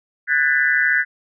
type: tone cluster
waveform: sine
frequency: 1478 / 1633 / 1767 / 1990 Hz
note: F#6 / G#6 / A6 / B6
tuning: -2 / -30 / +7 / +13 cents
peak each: -20 dBFS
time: 0.27-1.05 s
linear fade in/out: 50 ms
effects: none